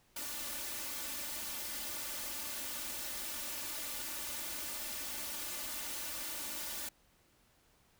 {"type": "noise with comb filter", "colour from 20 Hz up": "white", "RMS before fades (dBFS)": -41, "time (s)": [0.16, 6.89], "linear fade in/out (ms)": 5, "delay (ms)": 3.4, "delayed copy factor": 1, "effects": ["pink hiss -69 dBFS RMS until 7.99 s"]}